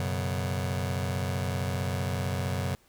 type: chord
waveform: sawtooth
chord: F# suspended fourth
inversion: none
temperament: just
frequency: 92.5 / 123.33 / 138.75 Hz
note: F#2 / B2 / C#3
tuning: 0 / -2 / +2 cents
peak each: -26 / -30 / -30 dBFS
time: 0-2.75 s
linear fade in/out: 0 ms
effects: pink hiss -63 dBFS RMS until 2.88 s